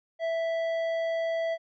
sine tone with tanh clipping, 659.3 Hz, E5, in tune, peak -28 dBFS, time 0.19-1.58 s, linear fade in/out 50 ms, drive 10 dB, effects none

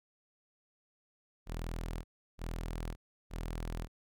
sawtooth tone bursts, 41.2 Hz, E1, in tune, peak -33 dBFS, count 3, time 1.46-3.88 s, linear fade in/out 50 ms, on 580 ms, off 340 ms, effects none

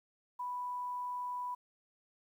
sine tone with quantisation, 987.8 Hz, B5, in tune, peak -36 dBFS, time 0.39-1.55 s, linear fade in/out 10 ms, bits 11, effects none

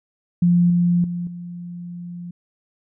sine tone with level steps, 174.61 Hz, F3, in tune, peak -12 / -14 / -23 / -30 dBFS, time 0.42-2.31 s, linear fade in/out 5 ms, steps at 0.7 / 1.04 / 1.27 s, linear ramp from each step 2 ms, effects none

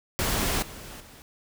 pink noise with level steps, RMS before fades -26 / -42 / -49 dBFS, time 0.19-1.22 s, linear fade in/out 0 ms, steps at 0.62 / 1 s, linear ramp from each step 5 ms, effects none

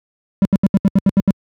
triangle tone bursts, 196 Hz, G3, in tune, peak -6 dBFS, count 9, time 0.42-1.307 s, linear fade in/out 0 ms, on 31 ms, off 76 ms, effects high-pass 80 Hz 12 dB/octave

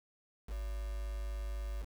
sine tone with quantisation, 51.91 Hz, G#1, in tune, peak -36 dBFS, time 0.47-1.86 s, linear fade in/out 50 ms, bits 8, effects none

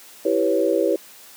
sine chord, C# half-diminished seventh, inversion first, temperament equal, 329.6 / 392 / 493.9 / 554.4 Hz, E4 / G4 / B4 / C#5, 0 / 0 / 0 / 0 cents, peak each -22 dBFS, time 0.25-0.96 s, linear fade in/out 5 ms, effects white hiss -45 dBFS RMS until 1.36 s + high-pass 200 Hz 12 dB/octave

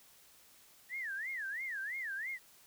sine tone with vibrato, 1831 Hz, A#6, 32 cents flat, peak -37 dBFS, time 0.89-2.39 s, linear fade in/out 50 ms, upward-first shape sine, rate 3 Hz, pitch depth 280 cents each way, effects white hiss -62 dBFS RMS until 2.66 s

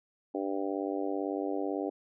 harmonic tone, 98 Hz, G2, in tune, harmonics 3 / 4 / 5 / 6 / 7 / 8, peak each -34 / -36 / -38 / -40 / -41 / -42 dBFS, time 0.34-1.9 s, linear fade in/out 10 ms, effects none

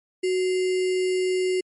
sine tone with sample-and-hold, 370 Hz, F#4, in tune, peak -20 dBFS, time 0.23-1.61 s, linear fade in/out 10 ms, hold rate 2450 Hz, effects MP3 48 kbps

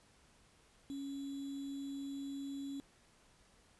sine tone with sample-and-hold, 277.2 Hz, C#4, in tune, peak -40 dBFS, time 0.9-2.8 s, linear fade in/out 0 ms, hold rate 3675 Hz, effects pink hiss -67 dBFS RMS until 3.79 s + resampled to 24000 Hz

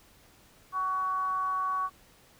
sine tone with frequency modulation, 1124 Hz, C#6, 24 cents sharp, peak -27 dBFS, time 0.72-1.9 s, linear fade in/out 50 ms, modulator 368 Hz, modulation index 0.34, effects pink hiss -59 dBFS RMS until 2.39 s

